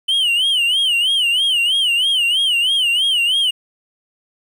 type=tone with vibrato; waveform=triangle; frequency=3000 Hz; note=F#7; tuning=23 cents sharp; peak=-12 dBFS; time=0.08-3.51 s; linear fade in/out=10 ms; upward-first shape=sine; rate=3.1 Hz; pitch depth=150 cents each way; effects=8-bit